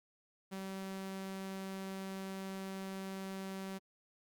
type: tone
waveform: sawtooth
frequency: 192.1 Hz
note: G3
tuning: 35 cents flat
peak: -37 dBFS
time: 0.51-3.79 s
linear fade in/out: 20 ms
effects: Opus 48 kbps